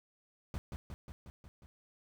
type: noise with echo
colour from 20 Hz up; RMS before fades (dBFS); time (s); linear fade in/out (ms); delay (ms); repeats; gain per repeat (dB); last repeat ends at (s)
brown; -38; 0.54-0.58; 0; 180; 6; -3; 1.66
effects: none